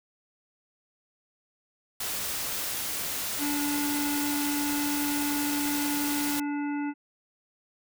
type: noise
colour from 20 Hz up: white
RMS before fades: -32 dBFS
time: 2-6.4 s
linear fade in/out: 5 ms
type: harmonic tone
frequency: 289.9 Hz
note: D4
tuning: 22 cents flat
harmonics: 1 / 3 / 5 / 7 / 9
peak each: -28 / -38 / -42 / -45 / -47 dBFS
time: 3.38-6.94 s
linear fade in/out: 50 ms
effects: none